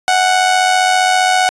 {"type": "tone with amplitude modulation", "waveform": "sawtooth", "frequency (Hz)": 740, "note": "F#5", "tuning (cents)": 0, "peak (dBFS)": -4, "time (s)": [0.08, 1.49], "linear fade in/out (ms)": 0, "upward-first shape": "sine", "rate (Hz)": 95.1, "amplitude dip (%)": 50, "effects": ["resampled to 22050 Hz"]}